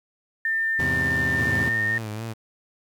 sine tone with pitch glide, 1798 to 1829.4 Hz, A6 to A#6, +37 to -33 cents, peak -21 dBFS, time 0.45-1.98 s, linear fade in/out 2 ms, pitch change +30 cents, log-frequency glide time 1.58-1.8 s
20% pulse chord, E augmented, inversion none, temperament equal, 82.41 / 103.83 / 130.81 Hz, E2 / G#2 / B#2, 0 / 0 / 0 cents, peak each -25 / -29 / -25 dBFS, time 0.79-1.69 s, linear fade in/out 5 ms
sawtooth tone with vibrato, 110 Hz, A2, in tune, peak -26 dBFS, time 1.37-2.34 s, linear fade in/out 20 ms, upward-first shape sine, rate 3.7 Hz, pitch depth 71 cents each way
effects 9-bit

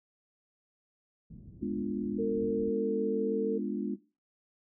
pink low-pass noise, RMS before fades -47 dBFS, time 1.3-2.7 s, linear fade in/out 5 ms, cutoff 260 Hz, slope 24 dB/octave
sine chord, G# diminished seventh, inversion none, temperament equal, 207.7 / 246.9 / 293.7 / 349.2 Hz, G#3 / B3 / D4 / F4, 0 / 0 / 0 / 0 cents, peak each -34 / -37 / -36 / -38 dBFS, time 1.61-3.96 s, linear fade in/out 20 ms
sine tone with pitch glide, 454.6 to 448.9 Hz, A#4 to A4, -43 to +35 cents, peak -28 dBFS, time 2.18-3.59 s, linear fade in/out 20 ms, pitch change -22 cents, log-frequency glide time 2.65-3 s
effects noise-tail reverb RT60 0.3 s tail -17 dB re dry + high-pass 60 Hz 12 dB/octave

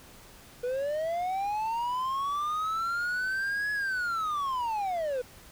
triangle linear two-way sweep, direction up then down, 482 to 1696 to 482 Hz, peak -26 dBFS, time 0.63-5.22 s, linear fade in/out 10 ms, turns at 3.72 s, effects pink hiss -52 dBFS RMS until 5.51 s

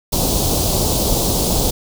pink band-stop noise, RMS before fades -17 dBFS, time 0.12-1.71 s, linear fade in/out 10 ms, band 860 to 3700 Hz, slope 24 dB/octave, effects none

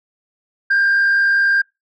sine tone with frequency modulation, 1595 Hz, G6, 30 cents sharp, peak -10 dBFS, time 0.7-1.62 s, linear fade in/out 10 ms, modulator 55.1 Hz, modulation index 0.48, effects noise-tail reverb RT60 0.2 s tail -26 dB re dry + tanh soft clip ceiling -10 dBFS

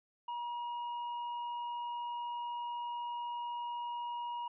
triangle tone with tanh clipping, 956 Hz, A#5, 43 cents sharp, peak -38 dBFS, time 0.28-4.48 s, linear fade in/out 5 ms, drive 10 dB, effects resampled to 8000 Hz

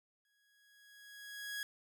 sawtooth tone with exponential growth, 1661.2 Hz, G#6, in tune, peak -34 dBFS, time 0.25-1.63 s, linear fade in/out 1 ms, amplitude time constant 300 ms, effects none

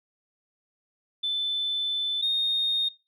sine tone pair in turn, 3520 / 3692 Hz, A7 / A#7, 0 / -17 cents, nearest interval minor second, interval 83 cents, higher second, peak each -24 / -21 dBFS, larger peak second, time 1.23-2.22 / 2.22-2.89 s, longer first, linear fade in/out 10 ms, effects noise-tail reverb RT60 0.3 s tail -22 dB re dry + tanh soft clip ceiling -18 dBFS

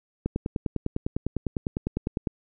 click train, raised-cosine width 3 ms, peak -13 dBFS, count 21, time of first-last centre 0.26-2.272 s, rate 9.94 Hz, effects none

